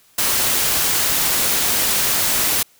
white noise, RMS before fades -18 dBFS, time 0.18-2.63 s, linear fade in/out 5 ms, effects white hiss -54 dBFS RMS until 2.79 s

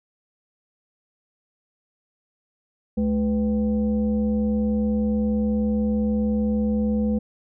sine tone with frequency modulation, 214.7 Hz, A3, 42 cents flat, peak -19 dBFS, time 2.97-7.19 s, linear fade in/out 10 ms, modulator 283 Hz, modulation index 0.64, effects none

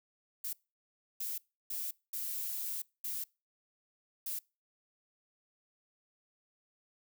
violet noise bursts at uneven times, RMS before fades -38 dBFS, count 6, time 0.44-0.53 / 1.2-1.38 / 1.7-1.91 / 2.13-2.82 / 3.04-3.24 / 4.26-4.39 s, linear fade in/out 5 ms, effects noise-tail reverb RT60 0.3 s tail -25 dB re dry

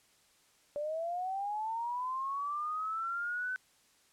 sine linear sweep, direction up, 576 to 1521 Hz, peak -33 dBFS, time 0.76-3.56 s, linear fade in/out 0 ms, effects white hiss -67 dBFS RMS until 4.12 s + low-pass 10000 Hz 12 dB/octave

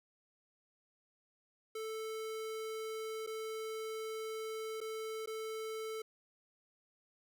square tone with dropouts, 440 Hz, A4, in tune, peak -40 dBFS, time 1.75-6.02 s, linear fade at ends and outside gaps 5 ms, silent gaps 3.265-3.272 / 4.805-4.812 / 5.26-5.273 s, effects none

